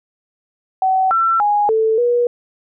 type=tone with pitch steps; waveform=sine; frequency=757 / 1345 / 827 / 442.1 / 482.3 Hz; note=F#5 / E6 / G#5 / A4 / B4; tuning=+39 / +34 / -8 / +8 / -41 cents; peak=-12 dBFS; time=0.82-2.27 s; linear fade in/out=2 ms; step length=290 ms; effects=none